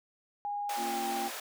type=tone with pitch glide; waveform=sine; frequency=819 to 793.4 Hz; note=G#5 to G5; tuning=-24 to +21 cents; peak=-32 dBFS; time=0.45-1.28 s; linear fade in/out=0 ms; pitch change=-55 cents; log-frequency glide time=0.78-1.03 s
type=high-pass noise; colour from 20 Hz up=pink; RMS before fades=-40 dBFS; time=0.69-1.4 s; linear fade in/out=5 ms; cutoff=540 Hz; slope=24 dB/octave
type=chord; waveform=sine; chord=Bb minor; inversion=none; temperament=equal; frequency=233.1 / 277.2 / 349.2 Hz; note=Bb3 / Db4 / F4; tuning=0 / 0 / 0 cents; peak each=-41 / -45 / -40 dBFS; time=0.76-1.31 s; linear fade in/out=50 ms
effects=none